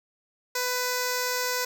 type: tone with notch filter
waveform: 5% pulse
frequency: 498.7 Hz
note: B4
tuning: 17 cents sharp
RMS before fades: -28 dBFS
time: 0.55-1.65 s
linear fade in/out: 5 ms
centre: 3100 Hz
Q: 1.2
effects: none